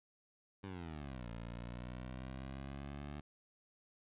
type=exponential two-way sweep; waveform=15% pulse; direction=down then up; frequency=100.5 to 56.9 to 73.4 Hz; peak=-38 dBFS; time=0.63-3.21 s; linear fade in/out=10 ms; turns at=1.3 s; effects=resampled to 8000 Hz